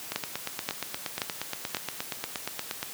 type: two click trains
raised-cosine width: 0.2 ms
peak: -10 / -13 dBFS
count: 4 / 24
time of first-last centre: 0.16-1.747 / 0.12-2.829 s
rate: 1.89 / 8.49 Hz
effects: white hiss -41 dBFS RMS until 2.93 s + high-pass 100 Hz 12 dB/octave